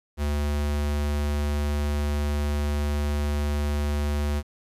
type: tone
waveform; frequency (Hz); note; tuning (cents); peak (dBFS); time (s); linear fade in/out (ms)
square; 73.2; D2; -5; -24; 0.17-4.43; 50
effects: resampled to 32000 Hz + 9-bit